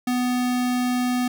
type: tone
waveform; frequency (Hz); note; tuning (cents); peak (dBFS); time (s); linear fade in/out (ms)
square; 248.4; B3; +10; -21; 0.07-1.28; 5
effects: none